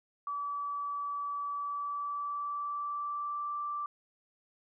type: tone with pitch glide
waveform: sine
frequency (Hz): 1150 to 1172.1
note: D6 to D6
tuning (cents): -37 to -4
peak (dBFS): -33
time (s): 0.27-3.86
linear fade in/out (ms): 2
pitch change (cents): +33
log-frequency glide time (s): 1.55-3.56
effects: none